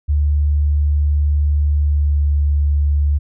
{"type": "tone with pitch glide", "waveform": "sine", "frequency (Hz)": [73.42, 72.66], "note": ["D2", "D2"], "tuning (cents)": [0, -18], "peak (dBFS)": -12, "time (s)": [0.08, 3.19], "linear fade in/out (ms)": 20, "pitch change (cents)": -18, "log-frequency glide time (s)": [1.83, 2.23], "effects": []}